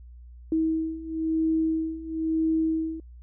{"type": "beating tone pair", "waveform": "sine", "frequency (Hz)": [320, 321], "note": ["D#4", "E4"], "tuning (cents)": [49, -46], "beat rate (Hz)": 1, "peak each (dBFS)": [-28, -25], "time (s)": [0.52, 3], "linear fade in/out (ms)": 2, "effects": ["added 60 Hz sine -43 dBFS peak until 3.22 s"]}